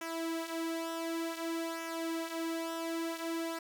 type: tone with flanger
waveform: sawtooth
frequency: 329.6 Hz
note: E4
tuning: in tune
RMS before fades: -37 dBFS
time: 0.01-3.59 s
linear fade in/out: 5 ms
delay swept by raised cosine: 0.23 to 5.63 ms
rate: 0.55 Hz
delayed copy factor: -0.65
effects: none